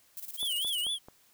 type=noise with tremolo; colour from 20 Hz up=violet; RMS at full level=-40 dBFS; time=0.17-0.84 s; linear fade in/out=0 ms; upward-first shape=square; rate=18 Hz; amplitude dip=70%
type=tone with vibrato; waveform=square; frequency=3147 Hz; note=G7; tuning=6 cents sharp; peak=-30 dBFS; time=0.37-0.99 s; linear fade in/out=50 ms; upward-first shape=sine; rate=4.1 Hz; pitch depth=170 cents each way
type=click train; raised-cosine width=1 ms; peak=-33 dBFS; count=4; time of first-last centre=0.43-1.085 s; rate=4.58 Hz
effects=white hiss -64 dBFS RMS until 1.33 s